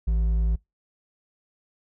triangle tone with hard clipping, 55 Hz, A1, in tune, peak -21 dBFS, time 0.07-0.56 s, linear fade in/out 10 ms, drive 8 dB, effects noise-tail reverb RT60 0.2 s tail -25 dB re dry

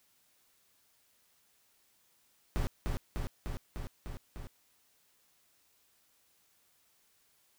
brown noise with echo, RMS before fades -31 dBFS, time 2.56-2.67 s, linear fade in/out 0 ms, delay 300 ms, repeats 6, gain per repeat -2 dB, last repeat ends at 4.47 s, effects white hiss -70 dBFS RMS until 7.58 s

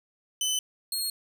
20% pulse tone pair in turn, 3025 / 4278 Hz, F#7 / C8, +38 / +38 cents, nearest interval tritone, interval 600 cents, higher second, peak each -20 / -22 dBFS, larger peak first, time 0.41-0.59 / 0.92-1.1 s, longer neither, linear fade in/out 2 ms, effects none

